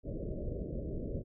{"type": "low-pass noise", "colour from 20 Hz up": "pink", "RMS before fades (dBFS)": -38, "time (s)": [0.03, 1.24], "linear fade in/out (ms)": 50, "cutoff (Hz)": 610, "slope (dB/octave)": 96, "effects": []}